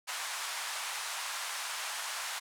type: band-pass noise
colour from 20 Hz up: pink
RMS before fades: -38 dBFS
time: 0.07-2.4 s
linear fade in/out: 20 ms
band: 850 to 11000 Hz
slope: 24 dB/octave
effects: none